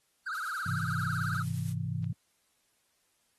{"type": "tone with vibrato", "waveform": "triangle", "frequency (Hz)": 1411, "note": "F6", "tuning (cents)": 17, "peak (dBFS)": -31, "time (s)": [0.26, 1.43], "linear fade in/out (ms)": 10, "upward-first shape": "triangle", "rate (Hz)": 18, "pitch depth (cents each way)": 240}
{"type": "noise with tremolo", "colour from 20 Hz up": "blue", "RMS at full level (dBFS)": -46, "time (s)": [0.33, 1.74], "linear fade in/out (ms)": 20, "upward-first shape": "triangle", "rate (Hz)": 9, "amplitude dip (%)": 40}
{"type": "chord", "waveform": "sine", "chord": "Ab augmented", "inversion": "none", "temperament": "equal", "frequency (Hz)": [103.83, 130.81, 164.81], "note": ["Ab2", "C3", "E3"], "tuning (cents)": [0, 0, 0], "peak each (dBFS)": -35, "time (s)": [0.66, 2.13], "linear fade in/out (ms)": 5}
{"type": "clicks", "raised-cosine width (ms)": 0.2, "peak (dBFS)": [-36, -37], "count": 2, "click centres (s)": [1.347, 2.043]}
{"effects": ["white hiss -73 dBFS RMS until 3.38 s", "AAC 32 kbps"]}